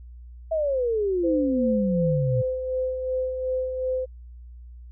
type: exponential sweep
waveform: sine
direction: down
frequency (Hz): 659 to 117.2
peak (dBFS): -21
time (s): 0.51-2.42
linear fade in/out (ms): 10
type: tone with tremolo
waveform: sine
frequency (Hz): 514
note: C5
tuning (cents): -31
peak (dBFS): -22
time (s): 1.23-4.06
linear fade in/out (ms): 20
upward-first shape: sine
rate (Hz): 2.7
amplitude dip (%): 45
effects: added 60 Hz sine -40 dBFS peak until 4.91 s